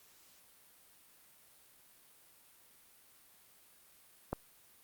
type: click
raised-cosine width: 1 ms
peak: -20 dBFS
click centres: 4.33 s
effects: white hiss -63 dBFS RMS until 4.83 s + Opus 48 kbps